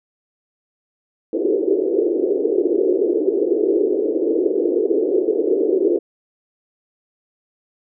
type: band-pass noise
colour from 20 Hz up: white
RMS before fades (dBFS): -18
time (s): 1.33-5.99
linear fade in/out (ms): 5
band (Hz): 330 to 440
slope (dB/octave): 48
effects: none